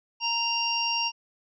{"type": "harmonic tone", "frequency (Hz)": 930, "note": "A#5", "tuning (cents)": -4, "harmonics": [1, 3, 5, 6], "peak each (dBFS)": [-30, -28, -37, -29], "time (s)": [0.2, 1.12], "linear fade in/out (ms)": 50, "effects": []}